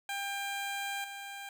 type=tone with level steps; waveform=15% pulse; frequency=797 Hz; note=G5; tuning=28 cents sharp; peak=-28 / -35 dBFS; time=0.09-1.49 s; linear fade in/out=2 ms; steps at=1.04 s; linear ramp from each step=2 ms; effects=none